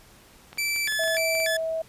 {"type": "clicks", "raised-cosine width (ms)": 0.3, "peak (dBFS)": -25, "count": 11, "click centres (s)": [0.53, 0.575, 0.762, 0.88, 0.923, 1.037, 1.078, 1.147, 1.181, 1.352, 1.402]}
{"type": "tone with vibrato", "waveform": "sawtooth", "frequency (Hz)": 2003, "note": "B6", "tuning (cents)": 24, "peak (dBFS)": -21, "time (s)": [0.58, 1.57], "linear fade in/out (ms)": 5, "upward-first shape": "square", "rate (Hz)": 1.7, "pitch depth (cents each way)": 260}
{"type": "tone with pitch glide", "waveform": "sine", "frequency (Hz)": [651, 646.9], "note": ["E5", "E5"], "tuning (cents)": [-22, -33], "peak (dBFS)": -25, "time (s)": [0.99, 1.82], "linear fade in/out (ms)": 5, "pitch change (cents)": -11, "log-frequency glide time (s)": [1.19, 1.7]}
{"effects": ["pink hiss -53 dBFS RMS until 1.88 s", "resampled to 32000 Hz"]}